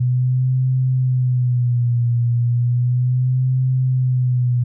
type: tone with vibrato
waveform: sine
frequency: 124.1 Hz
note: B2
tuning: 9 cents sharp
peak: -14 dBFS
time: 0-4.64 s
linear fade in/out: 10 ms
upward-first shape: sine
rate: 0.34 Hz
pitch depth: 71 cents each way
effects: none